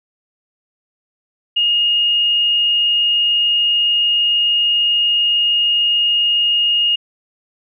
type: tone with frequency modulation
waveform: sine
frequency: 2853 Hz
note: F7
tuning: 36 cents sharp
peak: -12 dBFS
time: 1.56-6.96 s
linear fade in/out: 10 ms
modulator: 26.8 Hz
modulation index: 0.29
effects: none